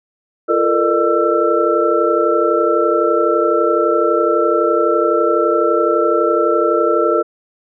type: tone cluster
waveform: sine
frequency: 342.5 / 440.1 / 472 / 605 / 1335 Hz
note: F4 / A4 / A#4 / D#5 / E6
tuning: -34 / 0 / +22 / -49 / +22 cents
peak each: -18 dBFS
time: 0.48-7.23 s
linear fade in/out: 20 ms
effects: none